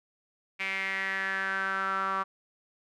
sawtooth tone with band-pass filter sweep, 192.6 Hz, G3, 30 cents flat, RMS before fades -31 dBFS, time 0.59-2.24 s, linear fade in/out 20 ms, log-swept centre 2300 to 1200 Hz, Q 6.3, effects none

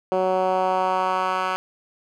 10% pulse tone with band-pass filter sweep, 186.2 Hz, F#3, 11 cents sharp, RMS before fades -22 dBFS, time 0.12-1.56 s, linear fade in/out 0 ms, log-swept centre 510 to 1500 Hz, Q 1.6, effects none

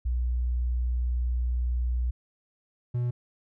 sine / triangle tone pair in turn, 60.9 / 121.8 Hz, B1 / B2, -24 / -24 cents, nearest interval octave, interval 1200 cents, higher second, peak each -24 / -23 dBFS, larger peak second, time 0.05-2.11 / 2.94-3.11 s, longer first, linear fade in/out 10 ms, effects none

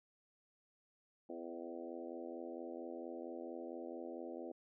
harmonic tone with a mistuned harmonic, 84.4 Hz, E2, 41 cents sharp, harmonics 3 / 4 / 5 / 6 / 7 / 8 / 9, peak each -51 / -48 / -53 / -51 / -53 / -56 / -58 dBFS, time 1.29-4.52 s, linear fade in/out 5 ms, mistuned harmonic 7, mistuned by +18 cents, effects none

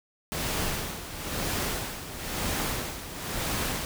pink noise with tremolo, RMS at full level -29 dBFS, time 0.32-3.85 s, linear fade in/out 0 ms, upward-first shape sine, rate 1 Hz, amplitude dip 70%, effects none

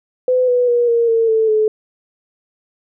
sine tone with pitch steps, 506 / 492.7 / 479.8 / 467.2 / 455 / 443.1 / 431.4 Hz, B4 / B4 / A#4 / A#4 / A#4 / A4 / A4, +42 / -4 / +50 / +4 / -42 / +12 / -34 cents, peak -11 dBFS, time 0.28-1.68 s, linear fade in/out 2 ms, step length 200 ms, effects none

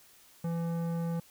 triangle tone with tanh clipping, 167.9 Hz, E3, 32 cents sharp, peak -32 dBFS, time 0.44-1.2 s, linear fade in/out 5 ms, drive 18 dB, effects white hiss -59 dBFS RMS until 1.3 s

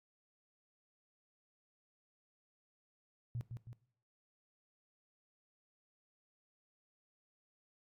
sine tone with echo, 119.5 Hz, A#2, 43 cents sharp, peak -37 dBFS, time 3.35-3.41 s, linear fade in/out 0 ms, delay 160 ms, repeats 2, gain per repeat -5 dB, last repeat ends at 3.73 s, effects noise-tail reverb RT60 0.6 s tail -19 dB re dry + AAC 48 kbps

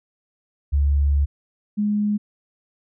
sine tone pair in turn, 71.2 / 208.2 Hz, C#2 / G#3, +47 / +5 cents, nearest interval octave + perfect fifth, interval 1858 cents, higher second, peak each -15 / -18 dBFS, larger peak first, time 0.72-1.26 / 1.77-2.18 s, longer first, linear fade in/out 20 ms, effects none

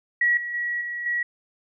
sine tone with level steps, 1921 Hz, B6, 48 cents flat, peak -17 / -28 / -24 / -28 / -22 dBFS, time 0.21-1.23 s, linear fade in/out 5 ms, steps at 0.37 / 0.54 / 0.81 / 1.06 s, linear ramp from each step 2 ms, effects none

